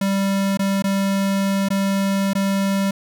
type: tone with dropouts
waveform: square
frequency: 196 Hz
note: G3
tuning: in tune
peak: -18 dBFS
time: 0.01-2.91 s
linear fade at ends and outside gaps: 5 ms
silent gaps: 0.573-0.592 / 0.823-0.84 / 1.687-1.703 / 2.334-2.351 s
effects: none